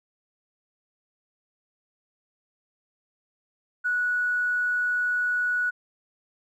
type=tone with tanh clipping; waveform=triangle; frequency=1469 Hz; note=F#6; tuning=13 cents flat; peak=-22 dBFS; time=3.84-5.71 s; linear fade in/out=20 ms; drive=3 dB; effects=none